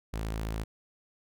sawtooth tone, 54.5 Hz, A1, 16 cents flat, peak -28 dBFS, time 0.13-0.64 s, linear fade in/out 10 ms, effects none

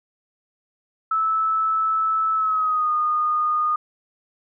sine tone with pitch glide, 1308 to 1227.5 Hz, E6 to D#6, -14 to -24 cents, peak -18 dBFS, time 1.11-3.76 s, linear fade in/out 5 ms, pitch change -110 cents, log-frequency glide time 2.34-2.92 s, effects none

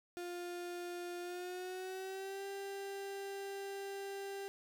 35% pulse tone with pitch glide, 351.7 to 394.8 Hz, F4 to G4, +12 to +12 cents, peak -40 dBFS, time 0.17-4.48 s, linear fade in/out 0 ms, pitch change +200 cents, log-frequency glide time 1.21-2.46 s, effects none

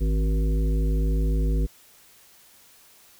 harmonic tone with a mistuned harmonic, 52.7 Hz, G#1, 26 cents sharp, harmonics 1 / 3 / 5 / 7 / 9, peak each -20 / -30 / -34 / -37 / -39 dBFS, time 0-1.67 s, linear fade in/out 20 ms, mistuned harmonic 7, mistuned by +31 cents, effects white hiss -54 dBFS RMS until 3.19 s

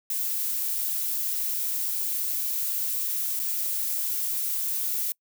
violet noise with dropouts, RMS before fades -28 dBFS, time 0.1-5.12 s, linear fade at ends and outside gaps 2 ms, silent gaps 3.394-3.398 s, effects noise-tail reverb RT60 0.1 s tail -26 dB re dry

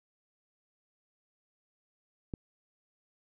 click, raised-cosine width 3 ms, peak -23 dBFS, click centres 2.338 s, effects none

